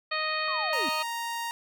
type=harmonic tone; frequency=622.3 Hz; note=D#5; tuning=in tune; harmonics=1 / 2 / 3 / 4 / 5 / 6 / 7; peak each=-36 / -32 / -33 / -34 / -41 / -40 / -35 dBFS; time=0.11-1.03 s; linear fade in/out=10 ms
type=linear sweep; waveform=sine; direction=down; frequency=1174.7 to 233.1 Hz; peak=-33 dBFS; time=0.48-0.89 s; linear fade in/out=0 ms
type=tone; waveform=sawtooth; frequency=932.3 Hz; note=A#5; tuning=in tune; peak=-27 dBFS; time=0.73-1.51 s; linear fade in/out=0 ms
effects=none